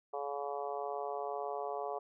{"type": "harmonic tone", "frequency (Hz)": 142, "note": "C#3", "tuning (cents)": 42, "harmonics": [3, 4, 5, 6, 7, 8], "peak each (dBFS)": [-41, -43, -40, -45, -47, -47], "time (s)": [0.13, 1.99], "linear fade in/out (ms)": 10, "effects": []}